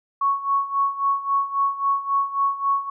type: tone with tremolo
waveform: sine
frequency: 1108.7 Hz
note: C#6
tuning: in tune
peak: -16 dBFS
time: 0.21-2.9 s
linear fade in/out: 5 ms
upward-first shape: sine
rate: 3.7 Hz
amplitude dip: 80%
effects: none

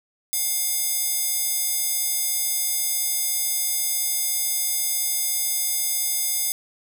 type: tone with high-pass filter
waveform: square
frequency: 711 Hz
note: F5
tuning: 31 cents sharp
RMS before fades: -24 dBFS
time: 0.33-6.52 s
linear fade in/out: 0 ms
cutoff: 8400 Hz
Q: 0.75
effects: none

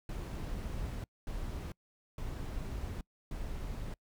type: noise bursts at uneven times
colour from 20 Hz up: brown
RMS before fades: -39 dBFS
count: 4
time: 0.09-1.04 / 1.27-1.72 / 2.18-3.01 / 3.31-3.94 s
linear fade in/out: 2 ms
effects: noise-tail reverb RT60 0.1 s tail -26 dB re dry

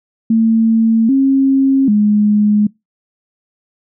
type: tone with pitch steps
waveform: sine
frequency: 224.9 / 269.9 / 209 Hz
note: A3 / C#4 / G#3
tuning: +38 / -46 / +11 cents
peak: -8 dBFS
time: 0.3-2.67 s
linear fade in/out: 5 ms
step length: 790 ms
effects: noise-tail reverb RT60 0.2 s tail -24 dB re dry

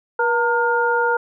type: tone cluster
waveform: sine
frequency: 479.5 / 915 / 1420 Hz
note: A#4 / A#5 / F6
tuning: +49 / -32 / +28 cents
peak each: -20 dBFS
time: 0.19-1.17 s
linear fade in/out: 5 ms
effects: none

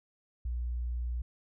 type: tone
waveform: sine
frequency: 60.1 Hz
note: B1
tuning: 46 cents flat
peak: -31 dBFS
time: 0.45-1.22 s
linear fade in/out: 5 ms
effects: none

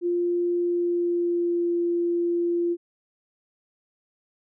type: tone with pitch glide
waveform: sine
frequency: 349.4 to 344.8 Hz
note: F4 to F4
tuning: +1 to -22 cents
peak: -21 dBFS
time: 0.01-2.77 s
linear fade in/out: 50 ms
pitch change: -23 cents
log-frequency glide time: 0.56-1.75 s
effects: none

